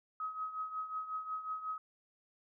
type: tone with tremolo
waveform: sine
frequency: 1270 Hz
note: D#6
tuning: 35 cents sharp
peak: -34 dBFS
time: 0.2-1.78 s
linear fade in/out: 2 ms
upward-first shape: triangle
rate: 5.5 Hz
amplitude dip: 75%
effects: none